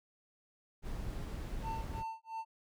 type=noise; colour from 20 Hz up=brown; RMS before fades=-40 dBFS; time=0.82-2.04 s; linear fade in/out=50 ms
type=tone with tremolo; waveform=triangle; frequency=896 Hz; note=A5; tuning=31 cents sharp; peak=-35 dBFS; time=1.62-2.45 s; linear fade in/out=50 ms; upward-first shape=sine; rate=2.9 Hz; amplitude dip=100%
effects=none